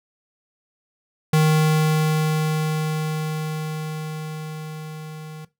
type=tone with level ramp; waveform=square; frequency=155.56 Hz; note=D#3; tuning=in tune; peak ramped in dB=-14 to -35 dBFS; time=1.33-5.45 s; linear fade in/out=5 ms; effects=noise-tail reverb RT60 0.2 s tail -17 dB re dry